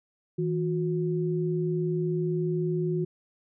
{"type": "tone pair together", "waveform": "sine", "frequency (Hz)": [161.3, 362.1], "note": ["E3", "F#4"], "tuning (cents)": [-37, -37], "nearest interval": "octave + major second", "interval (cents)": 1400, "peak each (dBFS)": [-27, -28], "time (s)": [0.38, 3.05], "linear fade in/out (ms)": 10, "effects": []}